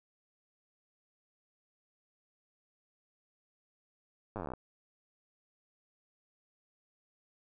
slowing click train, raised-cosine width 1 ms, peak -25 dBFS, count 15, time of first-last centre 4.36-4.536 s, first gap 9 ms, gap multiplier 1.05, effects none

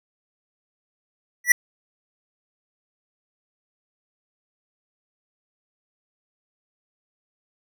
square tone with exponential growth, 1951 Hz, B6, 22 cents flat, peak -7 dBFS, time 1.44-1.52 s, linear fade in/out 5 ms, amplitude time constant 16 ms, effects none

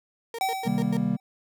35% pulse tone bursts, 462.7 Hz, A#4, 13 cents flat, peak -30 dBFS, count 5, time 0.34-0.97 s, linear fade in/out 2 ms, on 46 ms, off 100 ms
square tone with exponential decay, 766 Hz, G5, 40 cents flat, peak -22 dBFS, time 0.41-1.2 s, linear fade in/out 1 ms, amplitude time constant 170 ms
triangle chord, C minor seventh, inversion none, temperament just, 130.81 / 156.98 / 196.22 / 235.5 Hz, C3 / Eb3 / G3 / Bb3, 0 / +16 / +2 / +18 cents, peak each -30 / -29 / -24 / -25 dBFS, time 0.65-1.17 s, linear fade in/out 20 ms
effects none

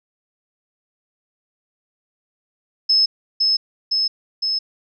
sine tone with echo, 5200 Hz, E8, 24 cents flat, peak -12 dBFS, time 2.89-3.06 s, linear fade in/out 10 ms, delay 510 ms, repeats 3, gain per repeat -2 dB, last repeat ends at 4.59 s, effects none

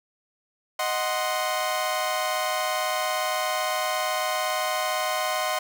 sawtooth chord, C diminished, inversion first, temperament equal, 622.3 / 740 / 1046.5 Hz, Eb5 / Gb5 / C6, 0 / 0 / 0 cents, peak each -25 dBFS, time 0.79-5.59 s, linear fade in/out 5 ms, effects none

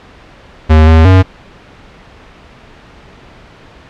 square tone with pitch steps, 78.5 / 80.3 / 93.6 Hz, D#2 / E2 / F#2, +16 / -45 / +20 cents, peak -3 dBFS, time 0.69-1.23 s, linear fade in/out 20 ms, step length 180 ms, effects pink hiss -38 dBFS RMS until 3.89 s + low-pass 3000 Hz 12 dB/octave

